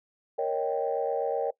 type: chord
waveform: sine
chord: Eb dominant seventh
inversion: second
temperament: equal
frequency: 466.2 / 554.4 / 622.3 / 784 Hz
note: Bb4 / Db5 / Eb5 / G5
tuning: 0 / 0 / 0 / 0 cents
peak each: -29 / -30 / -33 / -32 dBFS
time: 0.38-1.51 s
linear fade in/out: 10 ms
effects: noise-tail reverb RT60 0.1 s tail -21 dB re dry + tanh soft clip ceiling -16 dBFS